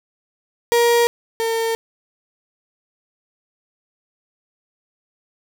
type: tone pair in turn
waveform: 35% pulse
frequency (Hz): 472.2 / 454.1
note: A#4 / A#4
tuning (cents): +22 / -45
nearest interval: minor second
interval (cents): 67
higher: first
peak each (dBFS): -11 / -17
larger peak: first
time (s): 0.72-1.07 / 1.4-1.75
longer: neither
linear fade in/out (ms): 0
effects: none